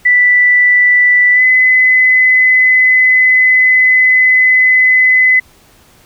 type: tone with pitch glide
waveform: sine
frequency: 1975.5 to 2021 Hz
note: B6 to B6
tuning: 0 to +39 cents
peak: -5 dBFS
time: 0.05-5.4 s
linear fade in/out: 10 ms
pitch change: +39 cents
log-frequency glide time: 1.33-1.43 s
effects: pink hiss -46 dBFS RMS until 6.05 s